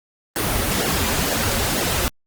pink noise with flanger, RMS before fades -21 dBFS, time 0.36-2.08 s, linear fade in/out 0 ms, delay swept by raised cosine 0.81 to 6.61 ms, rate 2.1 Hz, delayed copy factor -0.8, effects Opus 32 kbps

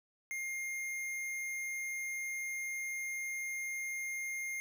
sine tone with hard clipping, 2122 Hz, C7, 24 cents sharp, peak -38 dBFS, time 0.31-4.6 s, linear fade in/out 0 ms, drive 15 dB, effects none

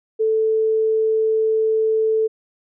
sine tone, 440 Hz, A4, in tune, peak -15 dBFS, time 0.19-2.28 s, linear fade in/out 20 ms, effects none

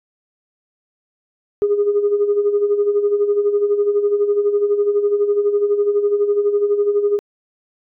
sine tone with tremolo, 410 Hz, G#4, 22 cents flat, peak -10 dBFS, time 1.62-7.19 s, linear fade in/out 0 ms, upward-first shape sine, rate 12 Hz, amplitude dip 65%, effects tanh soft clip ceiling -8 dBFS

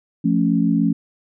sine chord, F augmented, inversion none, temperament equal with one note detuned, 173.41 / 220 / 277.2 Hz, F3 / A3 / C#4, -12 / 0 / 0 cents, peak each -19 dBFS, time 0.24-0.93 s, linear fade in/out 10 ms, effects none

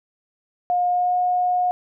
sine tone with pitch glide, 714 to 721.9 Hz, F5 to F#5, +38 to -43 cents, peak -17 dBFS, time 0.7-1.71 s, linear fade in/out 0 ms, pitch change +19 cents, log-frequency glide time 0.89-1.16 s, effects none

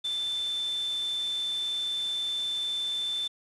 sine tone in noise, 3538 Hz, A7, 9 cents sharp, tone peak -28 dBFS, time 0.04-3.28 s, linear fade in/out 10 ms, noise white, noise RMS -45 dBFS, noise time 0.04-3.28 s, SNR +14 dB, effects resampled to 24000 Hz

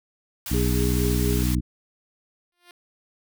white band-stop noise, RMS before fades -33 dBFS, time 0.46-1.55 s, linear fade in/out 2 ms, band 160 to 690 Hz, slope 24 dB/octave
harmonic tone, 61.8 Hz, B1, 2 cents sharp, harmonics 1 / 2 / 3 / 4 / 5, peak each -23 / -26 / -28 / -29 / -30 dBFS, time 0.5-1.61 s, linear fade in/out 20 ms
sine tone with tremolo, 408.3 Hz, G#4, 29 cents flat, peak -25 dBFS, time 0.54-1.43 s, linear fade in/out 0 ms, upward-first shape triangle, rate 4.3 Hz, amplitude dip 65%
5% pulse tone with exponential growth, 351.4 Hz, F4, 11 cents sharp, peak -32 dBFS, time 2.52-2.71 s, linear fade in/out 2 ms, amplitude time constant 40 ms
effects none

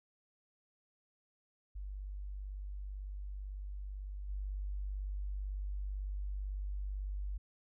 sine tone with level steps, 49 Hz, G1, in tune, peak -40 / -36 dBFS, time 1.75-7.38 s, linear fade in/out 10 ms, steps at 4.28 s, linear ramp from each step 20 ms, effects none

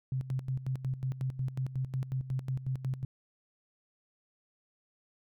sine tone with tremolo, 130.81 Hz, C3, in tune, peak -29 dBFS, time 0.12-3.05 s, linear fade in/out 2 ms, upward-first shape square, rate 5.5 Hz, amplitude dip 75%, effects none

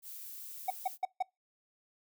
violet noise, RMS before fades -46 dBFS, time 0.02-0.98 s, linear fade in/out 50 ms
triangle tone bursts, 749 Hz, F#5, 21 cents sharp, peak -26 dBFS, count 4, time 0.68-1.226 s, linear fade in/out 5 ms, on 24 ms, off 150 ms
effects noise-tail reverb RT60 0.2 s tail -24 dB re dry

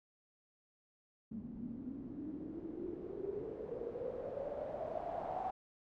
white noise with low-pass filter sweep, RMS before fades -43 dBFS, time 1.31-5.51 s, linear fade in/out 10 ms, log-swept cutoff 220 to 770 Hz, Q 9.3, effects none

